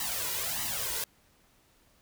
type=noise with flanger; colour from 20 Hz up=white; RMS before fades=-33 dBFS; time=0-1.04 s; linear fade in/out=2 ms; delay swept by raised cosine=1 to 2.1 ms; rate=1.6 Hz; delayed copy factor=+0.8; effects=pink hiss -65 dBFS RMS until 2.01 s